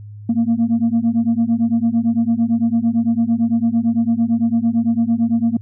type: beating tone pair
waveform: sine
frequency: 226.7 / 235.6 Hz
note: A#3 / A#3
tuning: -48 / +19 cents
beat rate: 8.9 Hz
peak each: -15 dBFS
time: 0.29-5.57 s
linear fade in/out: 5 ms
effects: tanh soft clip ceiling -10 dBFS + added 104 Hz sine -32 dBFS peak until 5.61 s